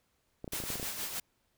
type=clicks; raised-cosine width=2 ms; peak=-27 dBFS; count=9; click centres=0.444 / 0.478 / 0.534 / 0.602 / 0.638 / 0.703 / 0.756 / 0.798 / 0.829 s
type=noise with tremolo; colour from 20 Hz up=white; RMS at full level=-36 dBFS; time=0.52-1.2 s; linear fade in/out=5 ms; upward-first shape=sine; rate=6.4 Hz; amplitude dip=50%
effects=pink hiss -75 dBFS RMS until 1.57 s